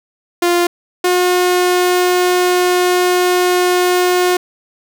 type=tone pair in turn; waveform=sawtooth; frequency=349.2 / 360.1 Hz; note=F4 / F#4; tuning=0 / -47 cents; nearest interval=minor second; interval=53 cents; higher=second; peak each=-7 dBFS; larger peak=neither; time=0.42-0.67 / 1.04-4.37 s; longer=second; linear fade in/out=5 ms; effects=none